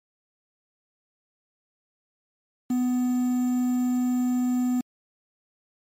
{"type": "tone with quantisation", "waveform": "triangle", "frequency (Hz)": 249.1, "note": "B3", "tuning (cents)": 15, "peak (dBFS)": -19, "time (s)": [2.7, 4.81], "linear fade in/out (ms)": 5, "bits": 7, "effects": ["MP3 64 kbps"]}